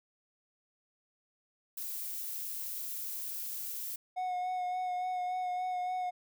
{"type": "noise", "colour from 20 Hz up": "violet", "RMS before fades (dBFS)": -39, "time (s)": [1.77, 3.96], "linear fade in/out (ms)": 5}
{"type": "tone with vibrato", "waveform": "triangle", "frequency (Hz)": 730, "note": "F#5", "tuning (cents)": -24, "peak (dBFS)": -30, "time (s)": [4.16, 6.11], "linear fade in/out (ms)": 20, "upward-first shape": "sine", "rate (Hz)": 3.5, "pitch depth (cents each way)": 20}
{"effects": []}